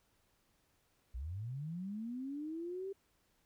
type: linear sweep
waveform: sine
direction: up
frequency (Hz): 55 to 396.8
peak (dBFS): -39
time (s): 1.14-2.93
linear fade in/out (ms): 10
effects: pink hiss -75 dBFS RMS until 3.45 s